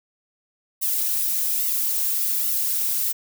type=noise with flanger; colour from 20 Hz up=violet; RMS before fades=-23 dBFS; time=0.81-3.13 s; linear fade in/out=20 ms; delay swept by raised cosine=1.2 to 4.1 ms; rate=1.2 Hz; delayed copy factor=-0.95; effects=none